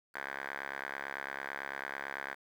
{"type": "tone with band-pass filter", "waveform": "5% pulse", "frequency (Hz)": 69, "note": "C#2", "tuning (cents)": -7, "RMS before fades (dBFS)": -41, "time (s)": [0.14, 2.35], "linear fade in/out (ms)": 20, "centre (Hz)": 1500, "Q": 7.7, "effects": ["10-bit"]}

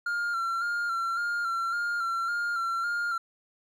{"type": "tone with vibrato", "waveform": "triangle", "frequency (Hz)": 1385, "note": "F6", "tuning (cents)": -15, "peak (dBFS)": -25, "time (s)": [0.06, 3.18], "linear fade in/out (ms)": 5, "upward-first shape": "square", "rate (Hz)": 1.8, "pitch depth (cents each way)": 32, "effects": []}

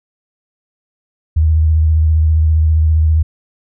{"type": "tone with vibrato", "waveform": "sine", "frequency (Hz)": 78.8, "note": "D#2", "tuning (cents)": 23, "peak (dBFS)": -8, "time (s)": [1.36, 3.23], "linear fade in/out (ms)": 10, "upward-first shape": "triangle", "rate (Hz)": 15, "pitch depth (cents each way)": 46, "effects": []}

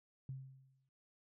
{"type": "tone with exponential decay", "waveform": "sine", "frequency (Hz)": 133, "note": "C3", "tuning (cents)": 29, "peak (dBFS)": -40, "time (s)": [0.29, 0.89], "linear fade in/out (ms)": 2, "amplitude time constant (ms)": 130, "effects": []}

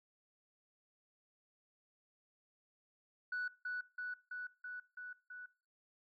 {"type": "tone with echo", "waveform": "sine", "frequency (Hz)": 1480, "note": "F#6", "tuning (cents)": 0, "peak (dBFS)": -35, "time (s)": [3.32, 3.48], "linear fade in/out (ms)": 5, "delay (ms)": 330, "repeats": 6, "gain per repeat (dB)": -2, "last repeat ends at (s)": 5.46, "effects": ["noise-tail reverb RT60 0.4 s tail -22 dB re dry", "tanh soft clip ceiling -34 dBFS"]}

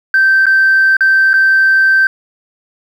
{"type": "tone with dropouts", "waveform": "sine", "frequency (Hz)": 1557, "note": "G6", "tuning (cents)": -12, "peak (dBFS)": -5, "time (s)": [0.14, 2.07], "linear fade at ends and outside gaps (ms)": 2, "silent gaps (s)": [[0.457, 0.466], [0.968, 1.007], [1.333, 1.339]], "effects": ["tanh soft clip ceiling -3 dBFS", "7-bit"]}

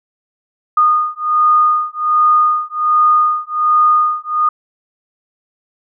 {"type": "beating tone pair", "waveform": "sine", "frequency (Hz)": [1227, 1228.3], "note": ["D#6", "D#6"], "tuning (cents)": [-25, -23], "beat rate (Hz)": 1.3, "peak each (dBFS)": -13, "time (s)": [0.77, 4.49], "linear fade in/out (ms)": 5, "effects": []}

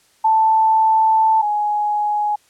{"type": "tone pair in turn", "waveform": "sine", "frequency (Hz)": [882, 836.1], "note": ["A5", "G#5"], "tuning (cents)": [4, 11], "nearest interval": "minor second", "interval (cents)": 93, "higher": "first", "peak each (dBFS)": [-11, -16], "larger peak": "first", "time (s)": [[0.24, 1.42], [1.42, 2.36]], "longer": "first", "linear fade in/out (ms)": 10, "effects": ["white hiss -56 dBFS RMS until 2.49 s", "low-pass 10000 Hz 12 dB/octave"]}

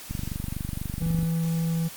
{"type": "click train", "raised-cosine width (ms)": 5, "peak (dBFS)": -18, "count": 28, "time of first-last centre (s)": [0.11, 1.23], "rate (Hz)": 24.1}
{"type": "tone", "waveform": "triangle", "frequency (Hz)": 164.81, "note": "E3", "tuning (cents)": 0, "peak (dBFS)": -21, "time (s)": [1, 1.89], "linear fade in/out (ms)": 20}
{"effects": ["white hiss -42 dBFS RMS until 1.96 s", "Opus 48 kbps"]}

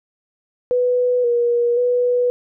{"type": "tone with pitch steps", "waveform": "sine", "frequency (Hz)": [495, 476.9, 491.2], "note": ["B4", "A#4", "B4"], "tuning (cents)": [4, 39, -9], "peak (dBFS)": -14, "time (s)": [0.71, 2.3], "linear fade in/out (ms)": 0, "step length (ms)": 530, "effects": []}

